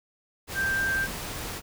sine tone in noise, 1576 Hz, G6, 9 cents sharp, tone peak -24 dBFS, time 0.54-1.08 s, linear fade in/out 50 ms, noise pink, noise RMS -35 dBFS, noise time 0.47-1.62 s, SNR +8 dB, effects none

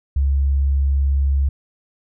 sine tone, 69 Hz, C#2, 7 cents flat, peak -14 dBFS, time 0.16-1.49 s, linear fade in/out 5 ms, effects none

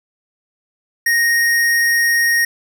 square tone, 1864.7 Hz, A#6, in tune, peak -13 dBFS, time 1.06-2.45 s, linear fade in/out 5 ms, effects none

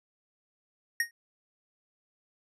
square tone with exponential decay, 1864.7 Hz, A#6, in tune, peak -22 dBFS, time 1-1.11 s, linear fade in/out 2 ms, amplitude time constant 23 ms, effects resampled to 32000 Hz

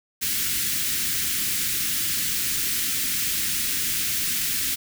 white band-stop noise, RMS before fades -25 dBFS, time 0.21-4.76 s, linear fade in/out 20 ms, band 320 to 1600 Hz, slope 24 dB/octave, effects none

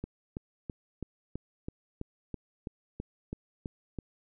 click train, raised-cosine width 3 ms, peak -23 dBFS, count 13, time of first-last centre 0.04-3.987 s, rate 3.04 Hz, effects none

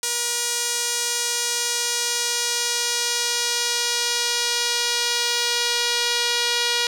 sawtooth tone with band-pass filter sweep, 478 Hz, A#4, 43 cents sharp, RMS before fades -23 dBFS, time 0.03-6.87 s, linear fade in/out 2 ms, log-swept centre 7300 to 4200 Hz, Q 1.4, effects 8-bit

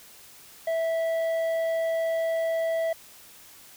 sine tone with tanh clipping, 656 Hz, E5, 9 cents flat, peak -25 dBFS, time 0.67-2.93 s, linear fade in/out 5 ms, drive 7 dB, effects white hiss -50 dBFS RMS until 3.76 s

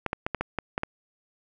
clicks, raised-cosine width 0.5 ms, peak -12 dBFS, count 8, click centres 0.063 / 0.131 / 0.265 / 0.347 / 0.41 / 0.587 / 0.779 / 0.834 s, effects none

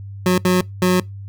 25% pulse tone bursts at uneven times, 182.2 Hz, F#3, 26 cents flat, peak -9 dBFS, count 3, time 0.26-0.38 / 0.45-0.61 / 0.82-1 s, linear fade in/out 2 ms, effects noise-tail reverb RT60 0.2 s tail -24 dB re dry + added 99 Hz sine -30 dBFS peak until 1.28 s

